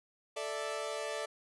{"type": "chord", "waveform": "sawtooth", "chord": "A suspended fourth", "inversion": "none", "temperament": "equal", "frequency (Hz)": [440, 587.3, 659.3], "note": ["A4", "D5", "E5"], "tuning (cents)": [0, 0, 0], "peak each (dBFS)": [-37, -35, -38], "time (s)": [0.36, 1.26], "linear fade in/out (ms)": 10, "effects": ["resampled to 24000 Hz"]}